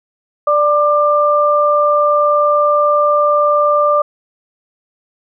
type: tone pair together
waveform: sine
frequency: 589 / 1190.3 Hz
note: D5 / D6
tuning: +5 / +23 cents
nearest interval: octave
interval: 1218 cents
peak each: -12 dBFS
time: 0.47-4.02 s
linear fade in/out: 5 ms
effects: none